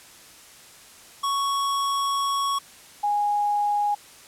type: tone pair in turn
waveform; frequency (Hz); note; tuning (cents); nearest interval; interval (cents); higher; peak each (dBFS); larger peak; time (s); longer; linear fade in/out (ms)
square / sine; 1112 / 825.5; C#6 / G#5; +5 / -11; perfect fourth; 516; first; -23 / -20; second; 1.23-2.59 / 3.03-3.95; first; 10
effects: white hiss -48 dBFS RMS until 4.27 s + low-pass 11000 Hz 12 dB/octave